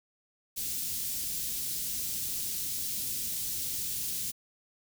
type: band-stop noise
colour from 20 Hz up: white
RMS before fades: -34 dBFS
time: 0.56-4.32 s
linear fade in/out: 20 ms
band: 220 to 4300 Hz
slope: 12 dB/octave
effects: none